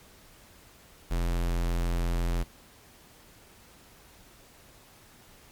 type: tone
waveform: square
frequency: 43 Hz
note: F1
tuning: 26 cents flat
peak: -26 dBFS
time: 1.1-2.44 s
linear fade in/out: 20 ms
effects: pink hiss -55 dBFS RMS until 5.51 s + MP3 96 kbps